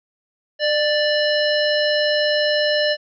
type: harmonic tone with a mistuned harmonic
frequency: 587.3 Hz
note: D5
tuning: in tune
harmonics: 1 / 3 / 5 / 7 / 9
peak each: -18 / -23 / -25 / -26 / -28 dBFS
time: 0.59-2.97 s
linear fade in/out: 50 ms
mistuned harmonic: 1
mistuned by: +33 cents
effects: none